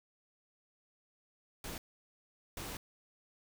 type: noise bursts at uneven times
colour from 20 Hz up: pink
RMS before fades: -43 dBFS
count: 2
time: 1.64-1.78 / 2.57-2.77 s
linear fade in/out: 2 ms
effects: none